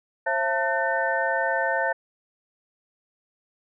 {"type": "tone cluster", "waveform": "sine", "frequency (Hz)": [535, 674, 893, 1516, 1801], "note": ["C5", "E5", "A5", "F#6", "A6"], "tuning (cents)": [38, 38, 25, 42, 40], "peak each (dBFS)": -28, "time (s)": [0.26, 1.93], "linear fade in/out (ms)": 10, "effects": []}